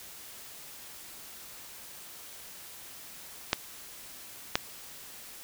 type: clicks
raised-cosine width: 0.2 ms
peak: -6 dBFS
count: 2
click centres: 3.531 / 4.555 s
effects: white hiss -47 dBFS RMS until 5.43 s